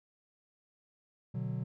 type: chord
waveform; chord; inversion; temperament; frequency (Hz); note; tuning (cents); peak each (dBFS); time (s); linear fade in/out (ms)
triangle; B minor; none; just; 123.47 / 148.16 / 185.21; B2 / D3 / F#3; 0 / +16 / +2; -34 / -37 / -37; 1.34-1.64; 10
effects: none